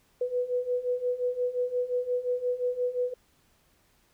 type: beating tone pair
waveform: sine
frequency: 491.5 / 497.2 Hz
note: B4 / B4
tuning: -8 / +12 cents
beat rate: 5.7 Hz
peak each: -31 / -28 dBFS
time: 0.21-3.14 s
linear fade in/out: 5 ms
effects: pink hiss -66 dBFS RMS until 4.13 s